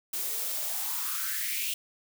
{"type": "noise with high-pass filter sweep", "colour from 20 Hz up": "blue", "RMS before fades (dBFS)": -32, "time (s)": [0.13, 1.74], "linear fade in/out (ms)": 5, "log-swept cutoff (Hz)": [310, 2900], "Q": 5.2, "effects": []}